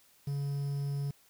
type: tone with quantisation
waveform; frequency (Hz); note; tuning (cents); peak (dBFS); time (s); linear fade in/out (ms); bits
triangle; 141; C#3; +30; -29; 0.27-1.11; 5; 9
effects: white hiss -64 dBFS RMS until 1.29 s